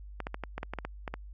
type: clicks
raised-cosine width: 0.5 ms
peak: -20 dBFS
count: 11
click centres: 0.203 / 0.269 / 0.344 / 0.437 / 0.58 / 0.631 / 0.736 / 0.787 / 0.85 / 1.078 / 1.14 s
effects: added 50 Hz sine -43 dBFS peak until 1.33 s + AAC 48 kbps